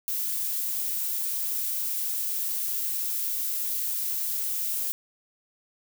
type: noise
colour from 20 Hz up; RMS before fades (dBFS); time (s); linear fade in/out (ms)
violet; -29; 0.08-4.92; 0
effects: none